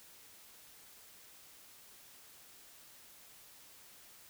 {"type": "silence", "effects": ["white hiss -58 dBFS RMS until 4.29 s"]}